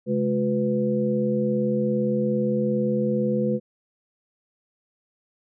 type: tone cluster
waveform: sine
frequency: 134.7 / 212.3 / 360.4 / 497.6 Hz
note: C#3 / G#3 / F#4 / B4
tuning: -49 / +38 / -45 / +13 cents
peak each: -30 / -23 / -29 / -25 dBFS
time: 0.06-3.6 s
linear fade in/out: 50 ms
effects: none